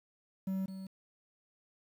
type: tone with echo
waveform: triangle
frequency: 190.8 Hz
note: G3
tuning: 47 cents flat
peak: -30 dBFS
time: 0.47-0.66 s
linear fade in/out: 5 ms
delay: 210 ms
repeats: 1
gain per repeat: -9 dB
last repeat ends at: 0.87 s
effects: 10-bit